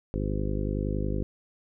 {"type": "harmonic tone", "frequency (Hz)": 50.8, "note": "G#1", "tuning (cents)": -38, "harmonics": [1, 2, 3, 4, 5, 6, 7, 8, 10], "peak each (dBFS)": [-30, -33, -35, -36, -37, -38, -38, -39, -40], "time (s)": [0.14, 1.23], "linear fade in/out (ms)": 0, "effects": []}